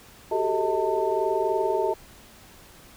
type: tone cluster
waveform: sine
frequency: 377.7 / 398.5 / 441.5 / 635 / 896 Hz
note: F#4 / G4 / A4 / D#5 / A5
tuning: +36 / +28 / +6 / +35 / +31 cents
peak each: -28 dBFS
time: 0.31-1.94 s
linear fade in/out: 10 ms
effects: pink hiss -50 dBFS RMS until 2.96 s